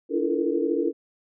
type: tone cluster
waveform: sine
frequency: 289.1 / 332.2 / 344.9 / 435.4 / 472.1 Hz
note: D4 / E4 / F4 / A4 / A#4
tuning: -27 / +13 / -22 / -18 / +22 cents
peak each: -28 dBFS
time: 0.09-0.93 s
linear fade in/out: 50 ms
effects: none